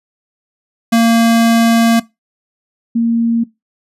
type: tone pair in turn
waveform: square / sine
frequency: 229.8 / 231.4 Hz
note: A#3 / A#3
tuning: -25 / -13 cents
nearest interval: unison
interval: 12 cents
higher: second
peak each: -8 / -10 dBFS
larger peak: first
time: 0.92-2 / 2.95-3.44 s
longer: first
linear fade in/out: 10 ms
effects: noise-tail reverb RT60 0.2 s tail -20 dB re dry + resampled to 32000 Hz